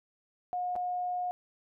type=tone with dropouts; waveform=sine; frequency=720 Hz; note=F#5; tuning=47 cents flat; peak=-30 dBFS; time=0.53-1.31 s; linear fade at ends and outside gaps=0 ms; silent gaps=0.755-0.762 s; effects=none